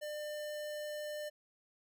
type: tone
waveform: square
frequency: 599 Hz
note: D5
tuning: 34 cents sharp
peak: -40 dBFS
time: 0.01-1.3 s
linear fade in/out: 20 ms
effects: none